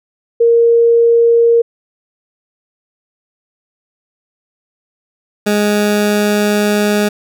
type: tone pair in turn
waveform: sine / 20% pulse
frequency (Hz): 466.2 / 207.7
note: A#4 / G#3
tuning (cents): 0 / 0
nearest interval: octave + major second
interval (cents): 1400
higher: first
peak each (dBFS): -6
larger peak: neither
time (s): 0.4-1.62 / 5.46-7.09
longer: second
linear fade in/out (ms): 10
effects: none